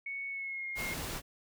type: tone with pitch glide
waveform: sine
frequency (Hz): 2217 to 2138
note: C#7 to C7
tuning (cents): 0 to +37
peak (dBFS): -36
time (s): 0.06-0.94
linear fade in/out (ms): 5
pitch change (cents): -63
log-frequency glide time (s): 0.29-0.67
type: noise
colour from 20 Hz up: pink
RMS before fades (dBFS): -39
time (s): 0.75-1.22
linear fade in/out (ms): 50
effects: none